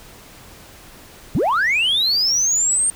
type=linear sweep; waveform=sine; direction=up; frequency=103.83 to 8810 Hz; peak=-13 dBFS; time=1.35-2.9 s; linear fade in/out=0 ms; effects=tanh soft clip ceiling -13 dBFS + pink hiss -43 dBFS RMS until 2.95 s